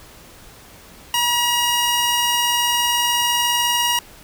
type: tone pair together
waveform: sawtooth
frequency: 960.3 / 2861 Hz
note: B5 / F7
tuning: -49 / +41 cents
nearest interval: octave + perfect fifth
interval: 1890 cents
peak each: -16 dBFS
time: 1.14-3.99 s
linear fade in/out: 2 ms
effects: pink hiss -44 dBFS RMS until 4.23 s